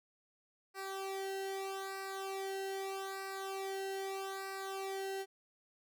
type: tone with flanger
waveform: sawtooth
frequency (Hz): 387.4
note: G4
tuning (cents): -20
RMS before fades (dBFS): -41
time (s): 0.74-5.26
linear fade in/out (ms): 50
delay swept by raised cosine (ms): 0.3 to 0.85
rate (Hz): 0.8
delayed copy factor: -0.85
effects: none